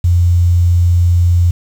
sine tone with quantisation, 87.31 Hz, F2, in tune, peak -7 dBFS, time 0.04-1.51 s, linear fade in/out 5 ms, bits 6, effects none

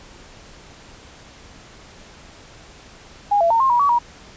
sine tone with pitch steps, 818 / 675 / 913 / 1064 / 962 / 1135 / 954 Hz, G#5 / E5 / A#5 / C6 / B5 / C#6 / A#5, -26 / +41 / -36 / +29 / -46 / +41 / +40 cents, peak -13 dBFS, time 3.31-3.989 s, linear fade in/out 10 ms, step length 97 ms, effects pink hiss -44 dBFS RMS until 4.36 s + resampled to 16000 Hz

